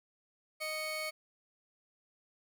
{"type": "tone pair together", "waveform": "30% pulse", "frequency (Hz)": [622.1, 2217], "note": ["D#5", "C#7"], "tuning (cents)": [0, 0], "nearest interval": "octave + minor seventh", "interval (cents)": 2200, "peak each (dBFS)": [-37, -35], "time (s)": [0.6, 1.11], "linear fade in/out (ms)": 20, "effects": []}